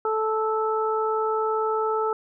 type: harmonic tone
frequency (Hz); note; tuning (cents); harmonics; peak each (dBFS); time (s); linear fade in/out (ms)
437.6; A4; -9; 1 / 2 / 3; -24 / -28 / -27; 0.05-2.13; 2
effects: none